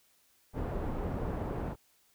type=low-pass noise; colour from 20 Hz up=pink; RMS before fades=-35 dBFS; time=0.53-1.76 s; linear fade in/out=50 ms; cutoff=780 Hz; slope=12 dB/octave; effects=white hiss -68 dBFS RMS until 2.14 s